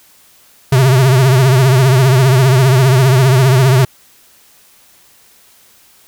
square tone with vibrato, 130.81 Hz, C3, in tune, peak -7 dBFS, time 0.72-3.85 s, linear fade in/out 5 ms, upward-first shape triangle, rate 15 Hz, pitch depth 120 cents each way, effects white hiss -47 dBFS RMS until 6.07 s

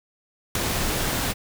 pink noise with ADSR envelope, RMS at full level -18 dBFS, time 0.55-1.34 s, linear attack 4 ms, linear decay 3 ms, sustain -7 dB, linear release 33 ms, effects none

